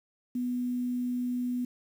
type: tone with quantisation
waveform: sine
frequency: 246.9 Hz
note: B3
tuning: in tune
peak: -28 dBFS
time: 0.35-1.65 s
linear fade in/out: 5 ms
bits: 9
effects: none